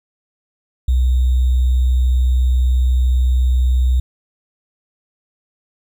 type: tone with sample-and-hold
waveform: sine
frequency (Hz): 63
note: B1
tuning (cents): +35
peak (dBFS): -11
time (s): 0.88-4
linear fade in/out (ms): 5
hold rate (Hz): 3675
effects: none